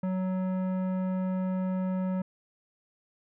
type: tone with tanh clipping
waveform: sine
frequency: 186.2 Hz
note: F#3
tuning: 11 cents sharp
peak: -29 dBFS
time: 0.03-2.22 s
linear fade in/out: 5 ms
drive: 14 dB
effects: none